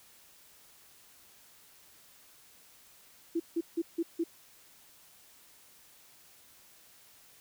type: tone bursts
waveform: sine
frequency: 334.2 Hz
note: E4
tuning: 24 cents sharp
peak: -27 dBFS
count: 5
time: 3.35-4.24 s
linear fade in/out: 10 ms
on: 50 ms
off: 160 ms
effects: white hiss -59 dBFS RMS until 7.4 s